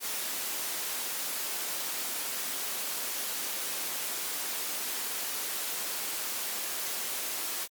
white high-pass noise, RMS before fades -34 dBFS, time 0-7.68 s, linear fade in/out 50 ms, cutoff 260 Hz, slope 12 dB/octave, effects Opus 48 kbps

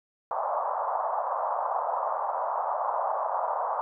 white band-pass noise, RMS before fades -29 dBFS, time 0.31-3.81 s, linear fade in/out 0 ms, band 590 to 1100 Hz, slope 48 dB/octave, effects none

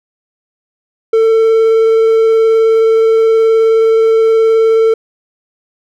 triangle tone with vibrato, 447.7 Hz, A4, 30 cents sharp, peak -4 dBFS, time 1.13-4.94 s, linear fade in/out 5 ms, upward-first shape triangle, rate 19 Hz, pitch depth 11 cents each way, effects none

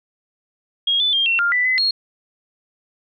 sine tone with pitch steps, 3273 / 3496 / 3204 / 2716 / 1400 / 1982 / 2024 / 4286 Hz, G#7 / A7 / G7 / F7 / F6 / B6 / B6 / C8, -26 / -12 / +37 / -49 / +4 / +6 / +42 / +41 cents, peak -15 dBFS, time 0.87-1.91 s, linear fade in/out 5 ms, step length 130 ms, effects none

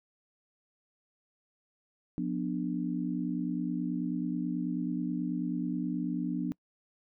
sine chord, B diminished, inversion second, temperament just, 177.8 / 246.9 / 296.3 Hz, F3 / B3 / D4, +31 / 0 / +15 cents, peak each -34 dBFS, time 2.18-6.52 s, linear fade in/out 0 ms, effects noise-tail reverb RT60 0.1 s tail -25 dB re dry

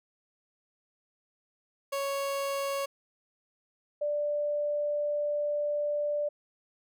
30% pulse / sine tone pair in turn, 554.4 / 588.5 Hz, C#5 / D5, 0 / +3 cents, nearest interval minor second, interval 103 cents, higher second, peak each -27 dBFS, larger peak neither, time 1.92-2.86 / 4.01-6.29 s, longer second, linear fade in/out 10 ms, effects none

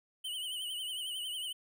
square tone with vibrato, 3004 Hz, F#7, 26 cents sharp, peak -37 dBFS, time 0.24-1.53 s, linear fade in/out 10 ms, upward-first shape triangle, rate 11 Hz, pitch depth 94 cents each way, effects none

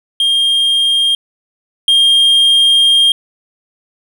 triangle tone pair in turn, 3216 / 3216 Hz, G7 / G7, +44 / +44 cents, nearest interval unison, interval 0 cents, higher neither, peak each -8 / -5 dBFS, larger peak second, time 0.2-1.15 / 1.88-3.12 s, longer second, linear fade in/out 2 ms, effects none

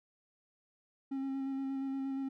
triangle tone with vibrato, 269.9 Hz, C#4, 46 cents flat, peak -32 dBFS, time 1.11-2.29 s, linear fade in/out 10 ms, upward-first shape square, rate 8.5 Hz, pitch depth 13 cents each way, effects none

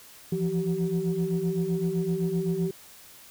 sine tone cluster, 167.4 / 175.2 / 384.3 Hz, E3 / F3 / G4, +27 / +6 / -34 cents, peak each -28 dBFS, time 0.32-2.71 s, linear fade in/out 5 ms, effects tanh soft clip ceiling -17 dBFS + white hiss -50 dBFS RMS until 3.3 s

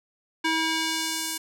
square tone with band-pass filter sweep, 322 Hz, E4, 41 cents flat, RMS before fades -27 dBFS, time 0.44-1.38 s, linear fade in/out 10 ms, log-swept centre 2200 to 9900 Hz, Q 0.73, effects none

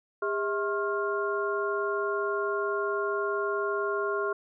sine tone cluster, 405.5 / 645 / 1077 / 1399 Hz, G#4 / E5 / C6 / F6, -41 / -38 / +50 / +3 cents, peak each -29 / -36 / -33 / -33 dBFS, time 0.22-4.33 s, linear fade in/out 5 ms, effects none

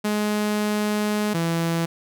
sawtooth tone pair in turn, 210 / 166.68 Hz, G#3 / E3, +19 / +19 cents, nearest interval major third, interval 400 cents, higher first, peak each -17 dBFS, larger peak neither, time 0.04-1.34 / 1.34-1.86 s, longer first, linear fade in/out 10 ms, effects none

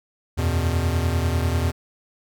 square chord, E suspended second, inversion none, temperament equal with one note detuned, 82.41 / 92.5 / 122.9 Hz, E2 / F#2 / B2, 0 / 0 / -8 cents, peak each -22 / -28 / -27 dBFS, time 0.37-1.72 s, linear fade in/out 20 ms, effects none

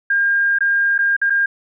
sine tone with dropouts, 1609 Hz, G6, 45 cents sharp, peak -13 dBFS, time 0.1-1.46 s, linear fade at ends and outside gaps 5 ms, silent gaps 0.587-0.606 / 0.98-0.988 / 1.166-1.215 / 1.299-1.303 s, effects none

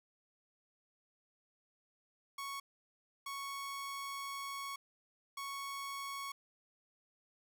sawtooth tone bursts at uneven times, 1108.7 Hz, C#6, in tune, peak -37 dBFS, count 3, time 2.38-2.6 / 3.26-4.76 / 5.37-6.32 s, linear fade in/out 5 ms, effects none

